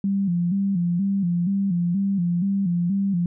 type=tone with vibrato; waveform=sine; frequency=185 Hz; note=F#3; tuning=in tune; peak=-19 dBFS; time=0.04-3.26 s; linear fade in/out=2 ms; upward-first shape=square; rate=2.1 Hz; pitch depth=110 cents each way; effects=none